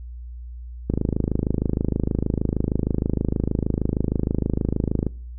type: click train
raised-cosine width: 3 ms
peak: -8 dBFS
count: 111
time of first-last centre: 0.9-5.067 s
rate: 26.4 Hz
effects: noise-tail reverb RT60 0.5 s tail -24 dB re dry + added 60 Hz sine -33 dBFS peak until 5.38 s